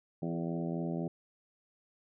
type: harmonic tone with a mistuned harmonic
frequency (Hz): 83.9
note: E2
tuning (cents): +31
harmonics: 2 / 3 / 4 / 5 / 6 / 7 / 8 / 9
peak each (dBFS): -35 / -39 / -40 / -44 / -50 / -45 / -47 / -50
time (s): 0.22-1.08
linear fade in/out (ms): 5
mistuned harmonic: 5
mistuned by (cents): -17
effects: none